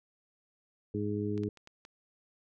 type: harmonic tone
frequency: 103.83 Hz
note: G#2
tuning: in tune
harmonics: 1 / 2 / 3 / 4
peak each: -36 / -36 / -36 / -36 dBFS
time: 0.94-1.49 s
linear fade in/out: 5 ms
type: clicks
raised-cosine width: 0.2 ms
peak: -32 / -32 / -37 / -33 / -33 dBFS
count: 5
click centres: 1.378 / 1.435 / 1.573 / 1.674 / 1.851 s
effects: none